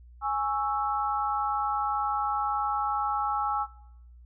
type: chord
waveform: sine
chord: C# minor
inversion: second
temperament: equal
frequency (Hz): 830.6 / 1108.7 / 1318.5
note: G#5 / C#6 / E6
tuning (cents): 0 / 0 / 0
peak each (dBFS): -28 / -33 / -30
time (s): 0.21-3.67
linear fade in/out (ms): 50
effects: noise-tail reverb RT60 0.8 s tail -21 dB re dry + added 60 Hz sine -48 dBFS peak until 4.25 s